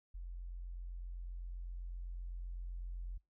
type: tone with level ramp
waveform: sine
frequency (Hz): 43.9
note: F1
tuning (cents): +10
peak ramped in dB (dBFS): -42 to -39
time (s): 0.14-3.18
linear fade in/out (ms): 10
effects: noise-tail reverb RT60 0.2 s tail -25 dB re dry + tanh soft clip ceiling -35 dBFS